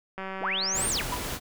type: click train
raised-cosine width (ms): 0.5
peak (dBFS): -21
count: 130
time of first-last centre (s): 0.18-0.855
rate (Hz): 191
type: linear two-way sweep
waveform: sine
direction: up then down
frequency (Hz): 43.65 to 9200 to 43.65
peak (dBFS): -26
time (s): 0.4-1.04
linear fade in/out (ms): 50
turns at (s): 0.88
type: noise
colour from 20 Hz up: pink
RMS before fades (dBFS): -33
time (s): 0.73-1.4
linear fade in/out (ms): 50
type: tone with exponential decay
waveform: triangle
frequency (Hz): 987.8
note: B5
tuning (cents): 0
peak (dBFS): -24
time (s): 1.12-1.26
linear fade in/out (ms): 5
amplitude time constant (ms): 30
effects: none